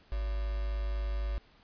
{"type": "tone with quantisation", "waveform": "sine", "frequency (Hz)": 51.91, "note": "G#1", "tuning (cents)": 0, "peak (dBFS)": -30, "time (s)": [0.12, 1.38], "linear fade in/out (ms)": 0, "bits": 7, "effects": ["pink hiss -62 dBFS RMS until 1.63 s", "resampled to 11025 Hz"]}